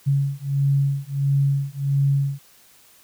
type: beating tone pair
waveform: sine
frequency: 138.59 / 140.09 Hz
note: C#3 / C#3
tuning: 0 / +19 cents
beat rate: 1.5 Hz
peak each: -21 dBFS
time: 0.06-2.4 s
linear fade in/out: 20 ms
effects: white hiss -53 dBFS RMS until 3.03 s